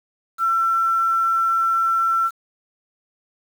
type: tone with quantisation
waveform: sine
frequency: 1346 Hz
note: E6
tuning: 36 cents sharp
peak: -16 dBFS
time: 0.38-2.31 s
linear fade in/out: 50 ms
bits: 7
effects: none